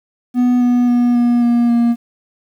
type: tone with pitch steps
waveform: triangle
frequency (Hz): 246.9 / 244.6 / 242.4 / 240.1 / 237.9 / 235.8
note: B3 / B3 / B3 / B3 / A#3 / A#3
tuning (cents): 0 / -16 / -32 / -49 / +35 / +20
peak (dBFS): -8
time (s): 0.34-1.96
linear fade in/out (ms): 50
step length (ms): 270
effects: 8-bit